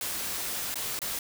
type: noise with dropouts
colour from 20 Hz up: white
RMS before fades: -33 dBFS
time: 0.01-1.19 s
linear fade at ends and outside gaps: 2 ms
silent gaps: 0.743-0.756 / 0.991-1.017 s
effects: none